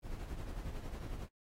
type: noise with tremolo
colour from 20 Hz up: brown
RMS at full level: -40 dBFS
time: 0.02-1.29 s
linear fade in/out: 50 ms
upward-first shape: triangle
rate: 11 Hz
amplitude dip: 55%
effects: AAC 48 kbps